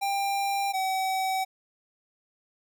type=tone pair in turn; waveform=square; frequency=794 / 760.5 Hz; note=G5 / F#5; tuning=+22 / +47 cents; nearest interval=minor second; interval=75 cents; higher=first; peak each=-26 dBFS; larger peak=neither; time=0.01-0.73 / 0.73-1.45 s; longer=neither; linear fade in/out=20 ms; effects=none